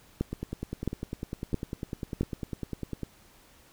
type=two click trains; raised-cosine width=3 ms; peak=-14 / -20 dBFS; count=4 / 28; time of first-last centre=0.21-2.21 / 0.33-3.033 s; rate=1.5 / 9.99 Hz; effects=pink hiss -58 dBFS RMS until 3.72 s